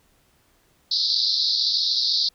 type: band-pass noise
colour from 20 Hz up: pink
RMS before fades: -22 dBFS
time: 0.91-2.29 s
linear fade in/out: 5 ms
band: 3800 to 5100 Hz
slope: 96 dB/octave
effects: pink hiss -62 dBFS RMS until 2.34 s